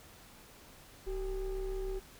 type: ring-modulated tone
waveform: triangle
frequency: 207.4 Hz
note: G#3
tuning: 2 cents flat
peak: -29 dBFS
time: 1.06-2 s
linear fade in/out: 20 ms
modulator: 174 Hz
effects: pink hiss -56 dBFS RMS until 2.19 s